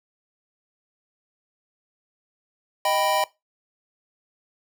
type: chord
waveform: square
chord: Eb augmented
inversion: none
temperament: equal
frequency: 622.3 / 784 / 987.8 Hz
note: Eb5 / G5 / B5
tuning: 0 / 0 / 0 cents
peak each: -25 dBFS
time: 2.85-3.24 s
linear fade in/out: 2 ms
effects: noise-tail reverb RT60 0.2 s tail -19 dB re dry